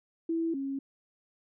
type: tone pair in turn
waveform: sine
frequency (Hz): 329.6 / 273.3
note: E4 / C#4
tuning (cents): 0 / -24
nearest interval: minor third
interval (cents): 324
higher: first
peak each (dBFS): -27 / -31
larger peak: first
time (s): 0.29-0.54 / 0.54-0.79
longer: neither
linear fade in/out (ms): 5
effects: none